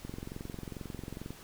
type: click train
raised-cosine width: 3 ms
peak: -27 dBFS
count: 29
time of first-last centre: 0.05-1.306 s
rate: 22.3 Hz
effects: pink hiss -52 dBFS RMS until 1.43 s